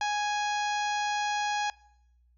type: harmonic tone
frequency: 830.6 Hz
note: G#5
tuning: in tune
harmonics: 1 / 2 / 3 / 4 / 5 / 6 / 7 / 8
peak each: -28 / -34 / -38 / -40 / -42 / -44 / -45 / -46 dBFS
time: 0.01-1.7 s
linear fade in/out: 2 ms
effects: noise-tail reverb RT60 0.8 s tail -23 dB re dry + added 60 Hz sine -61 dBFS peak until 2.37 s